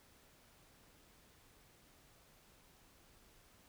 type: silence
effects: pink hiss -66 dBFS RMS until 3.68 s